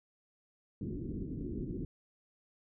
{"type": "low-pass noise", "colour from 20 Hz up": "white", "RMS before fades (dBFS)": -39, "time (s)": [0.81, 1.85], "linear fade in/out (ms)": 2, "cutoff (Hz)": 360, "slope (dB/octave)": 48, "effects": []}